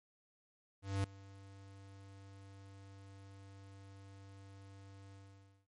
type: tone with ADSR envelope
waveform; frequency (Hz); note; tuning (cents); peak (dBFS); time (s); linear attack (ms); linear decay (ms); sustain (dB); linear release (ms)
square; 98; G2; 0; -32; 0.82-5.67; 220; 4; -22; 540
effects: MP3 48 kbps